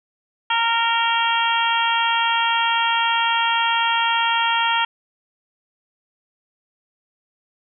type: harmonic tone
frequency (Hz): 461.9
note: A#4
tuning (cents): -16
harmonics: 2 / 3 / 4 / 5 / 6 / 7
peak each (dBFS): -20 / -24 / -27 / -29 / -25 / -24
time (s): 0.5-4.85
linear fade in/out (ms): 5
effects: none